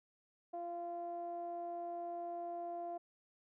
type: tone with low-pass filter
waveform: sawtooth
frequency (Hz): 344.9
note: F4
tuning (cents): -22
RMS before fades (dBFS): -43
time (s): 0.53-2.98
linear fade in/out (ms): 10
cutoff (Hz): 720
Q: 6.1
effects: none